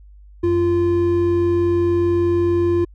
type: tone pair together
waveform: triangle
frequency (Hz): 92.5 / 345.8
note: F#2 / F4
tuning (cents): 0 / -17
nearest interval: octave + major seventh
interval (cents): 2283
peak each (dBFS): -21 / -13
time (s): 0.43-2.85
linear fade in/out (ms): 10
effects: added 50 Hz sine -41 dBFS peak until 2.94 s